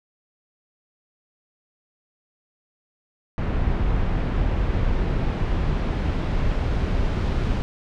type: noise with low-pass filter sweep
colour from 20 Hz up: brown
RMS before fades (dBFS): -22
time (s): 3.38-7.62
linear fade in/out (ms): 0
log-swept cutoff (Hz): 2500 to 4400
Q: 0.78
effects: none